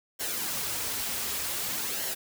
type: noise with flanger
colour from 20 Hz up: white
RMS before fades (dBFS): -32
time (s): 0.19-2.15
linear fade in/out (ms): 20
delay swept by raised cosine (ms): 0.81 to 6.71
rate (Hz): 0.54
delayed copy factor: -0.5
effects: none